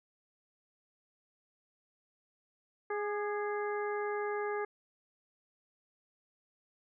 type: harmonic tone with a mistuned harmonic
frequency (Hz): 415.3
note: G#4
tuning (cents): 0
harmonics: 1 / 2 / 3 / 4 / 5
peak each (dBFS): -34 / -40 / -42 / -43 / -47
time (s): 2.9-4.65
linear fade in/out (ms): 5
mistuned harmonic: 3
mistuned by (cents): -38
effects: none